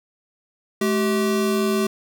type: tone pair together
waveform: square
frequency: 214.4 / 385.8 Hz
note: A3 / G4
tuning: -45 / -28 cents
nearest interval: minor seventh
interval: 1017 cents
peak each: -22 dBFS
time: 0.81-1.87 s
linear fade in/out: 5 ms
effects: none